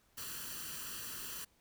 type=noise with comb filter; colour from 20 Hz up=white; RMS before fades=-44 dBFS; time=0.17-1.45 s; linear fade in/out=10 ms; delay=0.68 ms; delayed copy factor=+0.7; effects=pink hiss -71 dBFS RMS until 1.6 s